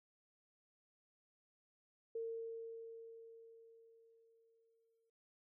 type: tone with exponential decay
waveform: sine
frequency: 455.7 Hz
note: A#4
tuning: 39 cents flat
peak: -39 dBFS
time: 2.15-5.1 s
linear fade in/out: 5 ms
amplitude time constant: 640 ms
effects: none